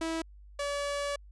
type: tone pair in turn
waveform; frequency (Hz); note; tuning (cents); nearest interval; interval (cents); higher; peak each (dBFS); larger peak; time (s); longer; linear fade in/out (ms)
sawtooth; 325.9 / 571.7; E4 / D5; -20 / -47; minor seventh; 973; second; -27; neither; 0.01-0.22 / 0.59-1.16; second; 5
effects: added 50 Hz sine -49 dBFS peak until 1.31 s + resampled to 22050 Hz